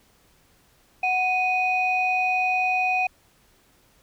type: tone pair together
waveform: sine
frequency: 740 / 2489 Hz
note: F#5 / D#7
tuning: 0 / 0 cents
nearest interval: octave + major sixth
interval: 2100 cents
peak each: -22 dBFS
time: 1.03-3.07 s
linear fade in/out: 5 ms
effects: tanh soft clip ceiling -13 dBFS + pink hiss -60 dBFS RMS until 4.02 s